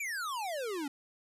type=exponential sweep; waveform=square; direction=down; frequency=2423 to 270 Hz; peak=-35 dBFS; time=0-0.88 s; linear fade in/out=5 ms; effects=resampled to 32000 Hz